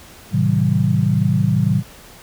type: chord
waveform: sine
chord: A diminished seventh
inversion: none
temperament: just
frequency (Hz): 110 / 132 / 158.4 / 190.08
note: A2 / C3 / Eb3 / Gb3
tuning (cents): 0 / +16 / +31 / +47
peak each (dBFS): -19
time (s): 0.31-1.83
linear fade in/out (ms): 50
effects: pink hiss -42 dBFS RMS until 2.22 s